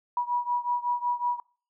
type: beating tone pair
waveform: sine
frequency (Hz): 968 / 973.4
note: B5 / B5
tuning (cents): -35 / -25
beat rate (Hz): 5.4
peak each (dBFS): -27 / -30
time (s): 0.17-1.4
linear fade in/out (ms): 2
effects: noise-tail reverb RT60 0.4 s tail -23 dB re dry